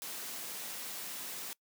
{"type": "high-pass noise", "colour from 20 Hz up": "white", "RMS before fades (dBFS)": -42, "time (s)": [0.02, 1.53], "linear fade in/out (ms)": 0, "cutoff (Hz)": 150, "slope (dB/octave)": 24, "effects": ["noise-tail reverb RT60 0.1 s tail -23 dB re dry"]}